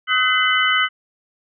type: tone cluster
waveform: sine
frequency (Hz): 1268 / 1511 / 2037 / 3004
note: D#6 / F#6 / C7 / F#7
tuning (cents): +32 / +36 / -47 / +26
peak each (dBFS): -20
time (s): 0.07-0.89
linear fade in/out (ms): 50
effects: none